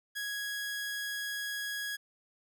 sawtooth tone, 1661.2 Hz, G#6, in tune, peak -31 dBFS, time 0.15-1.97 s, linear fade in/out 20 ms, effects none

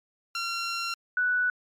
15% pulse / sine tone pair in turn, 1371 / 1481.7 Hz, F6 / F#6, -32 / +2 cents, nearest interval minor second, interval 134 cents, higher second, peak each -22 dBFS, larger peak neither, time 0.35-0.94 / 1.17-1.5 s, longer first, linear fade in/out 2 ms, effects low-pass 9000 Hz 12 dB/octave + MP3 96 kbps

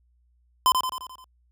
square tone with echo, 1025 Hz, C6, 36 cents flat, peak -16 dBFS, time 0.66-0.72 s, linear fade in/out 0 ms, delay 87 ms, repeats 6, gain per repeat -5 dB, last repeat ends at 1.242 s, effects added 60 Hz sine -61 dBFS peak until 1.51 s

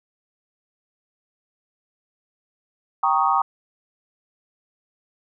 sine chord, Eb dominant seventh, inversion first, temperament equal, 784 / 932.3 / 1108.7 / 1244.5 Hz, G5 / Bb5 / Db6 / Eb6, 0 / 0 / 0 / 0 cents, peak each -22 dBFS, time 3.03-3.42 s, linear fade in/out 5 ms, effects none

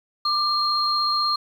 sine tone pair together, 1189 / 4219 Hz, D6 / C8, +21 / +14 cents, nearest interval octave + minor seventh, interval 2193 cents, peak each -22 dBFS, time 0.25-1.36 s, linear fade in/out 5 ms, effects 8-bit

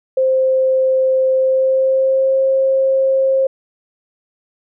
sine tone with pitch glide, 523.3 to 533.4 Hz, C5 to C5, 0 to +33 cents, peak -11 dBFS, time 0.17-3.47 s, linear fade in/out 5 ms, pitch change +33 cents, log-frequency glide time 1.35-2.4 s, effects none

